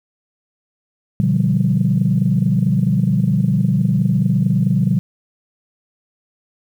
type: chord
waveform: sine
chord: G dominant seventh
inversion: first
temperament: just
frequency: 122.5 / 147 / 176.4 / 196 Hz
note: B2 / D3 / F3 / G3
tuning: -14 / +2 / +18 / 0 cents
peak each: -18 dBFS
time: 1.2-4.99 s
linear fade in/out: 0 ms
effects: tanh soft clip ceiling -4 dBFS + 8-bit